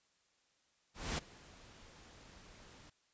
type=noise with ADSR envelope; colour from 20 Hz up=pink; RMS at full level=-36 dBFS; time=0.94-2.9 s; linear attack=240 ms; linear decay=14 ms; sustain=-22 dB; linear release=6 ms; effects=white hiss -75 dBFS RMS until 3.13 s + resampled to 16000 Hz